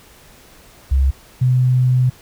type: tone pair in turn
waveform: sine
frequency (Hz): 67.2 / 126.86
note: C2 / B2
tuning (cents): +47 / +47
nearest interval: major seventh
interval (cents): 1100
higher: second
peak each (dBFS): -11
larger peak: neither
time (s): 0.91-1.11 / 1.41-2.1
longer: second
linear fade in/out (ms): 10
effects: pink hiss -46 dBFS RMS until 2.21 s